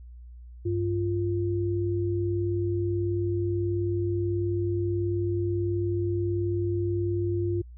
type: tone pair together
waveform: sine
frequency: 98.5 / 347.2 Hz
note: G2 / F4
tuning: +9 / -10 cents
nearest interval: octave + minor seventh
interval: 2181 cents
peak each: -27 dBFS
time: 0.65-7.62 s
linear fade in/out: 10 ms
effects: added 60 Hz sine -42 dBFS peak until 7.77 s